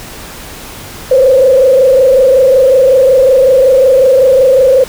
sine tone with frequency modulation, 524 Hz, C5, 2 cents sharp, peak -3 dBFS, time 1.11-4.84 s, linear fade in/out 5 ms, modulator 25.4 Hz, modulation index 1.1, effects pink hiss -28 dBFS RMS until 4.88 s

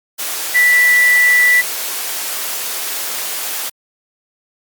sine tone in noise, 1969 Hz, B6, 6 cents flat, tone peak -8 dBFS, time 0.54-1.62 s, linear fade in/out 20 ms, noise white, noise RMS -22 dBFS, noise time 0.18-3.7 s, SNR +11 dB, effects high-pass 400 Hz 12 dB/octave + Opus 48 kbps

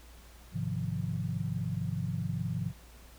sine chord, F minor seventh, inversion first, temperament equal, 103.83 / 130.81 / 155.56 / 174.61 Hz, Ab2 / C3 / Eb3 / F3, 0 / 0 / 0 / 0 cents, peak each -36 / -36 / -37 / -36 dBFS, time 0.52-2.73 s, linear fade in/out 50 ms, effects added 58 Hz sine -52 dBFS peak until 3.18 s + pink hiss -57 dBFS RMS until 3.18 s

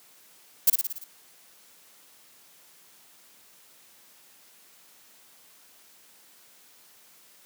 violet noise with echo, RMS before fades -17 dBFS, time 0.67-0.7 s, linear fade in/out 5 ms, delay 57 ms, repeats 6, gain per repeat -4 dB, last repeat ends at 1.042 s, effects white hiss -56 dBFS RMS until 7.45 s + high-pass 150 Hz 12 dB/octave

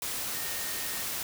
sine tone in noise, 1843 Hz, A#6, 20 cents flat, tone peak -44 dBFS, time 0.34-1.03 s, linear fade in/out 2 ms, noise white, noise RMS -34 dBFS, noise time 0.02-1.23 s, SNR -13 dB, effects none

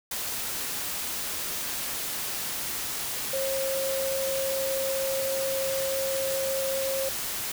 sine tone in noise, 538 Hz, C5, 48 cents sharp, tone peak -27 dBFS, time 3.33-7.09 s, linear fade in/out 5 ms, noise white, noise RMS -32 dBFS, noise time 0.11-7.52 s, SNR +2 dB, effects none

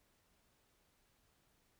silence, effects pink hiss -75 dBFS RMS until 1.79 s

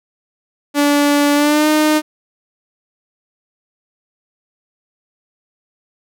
sawtooth tone with pitch glide, 289 to 306.2 Hz, D4 to D#4, -28 to -28 cents, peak -7 dBFS, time 0.74-2.02 s, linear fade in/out 50 ms, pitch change +100 cents, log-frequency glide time 1.34-1.68 s, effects none

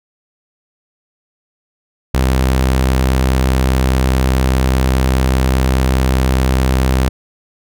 sawtooth tone, 64.9 Hz, C2, 13 cents flat, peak -7 dBFS, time 2.14-7.09 s, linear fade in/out 5 ms, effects none

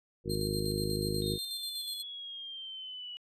harmonic tone, 51.91 Hz, G#1, in tune, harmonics 1 / 2 / 3 / 4 / 5 / 6 / 7 / 8 / 9, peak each -41 / -38 / -37 / -40 / -44 / -42 / -36 / -46 / -39 dBFS, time 0.24-1.39 s, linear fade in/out 50 ms
sawtooth tone with tremolo, 4183 Hz, C8, 1 cent flat, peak -33 dBFS, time 0.29-2.03 s, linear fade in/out 20 ms, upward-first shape square, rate 8.2 Hz, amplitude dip 45%
sine linear sweep, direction down, 3700 to 2922 Hz, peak -40 dBFS, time 1.22-3.17 s, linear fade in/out 0 ms
effects resampled to 32000 Hz

